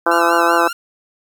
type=harmonic tone; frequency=169.6 Hz; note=E3; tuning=50 cents sharp; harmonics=2 / 3 / 4 / 5 / 6 / 7 / 8 / 9; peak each=-20 / -20 / -20 / -20 / -20 / -20 / -20 / -20 dBFS; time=0.06-0.68 s; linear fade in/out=5 ms
type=tone with vibrato; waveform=sawtooth; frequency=1342 Hz; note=E6; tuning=31 cents sharp; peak=-20 dBFS; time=0.11-0.73 s; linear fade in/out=5 ms; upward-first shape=sine; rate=5.2 Hz; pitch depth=98 cents each way
effects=7-bit